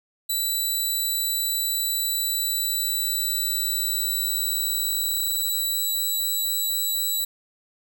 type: tone with pitch glide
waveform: 5% pulse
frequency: 3967 to 3937 Hz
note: B7 to B7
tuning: +7 to -6 cents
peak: -16 dBFS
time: 0.29-7.25 s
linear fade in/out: 10 ms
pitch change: -13 cents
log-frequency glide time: 2.14-5.73 s
effects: none